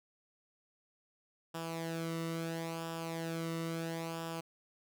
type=tone with flanger; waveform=sawtooth; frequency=164.81 Hz; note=E3; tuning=in tune; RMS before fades=-39 dBFS; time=1.54-4.41 s; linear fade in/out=10 ms; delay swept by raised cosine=0.47 to 1.23 ms; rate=0.74 Hz; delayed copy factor=-0.65; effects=none